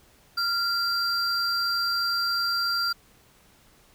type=tone pair together; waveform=triangle; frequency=1387 / 4732 Hz; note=F6 / D8; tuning=-12 / +12 cents; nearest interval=octave + major sixth; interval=2124 cents; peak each=-24 dBFS; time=0.37-2.93 s; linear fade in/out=10 ms; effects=tanh soft clip ceiling -16 dBFS + pink hiss -58 dBFS RMS until 3.94 s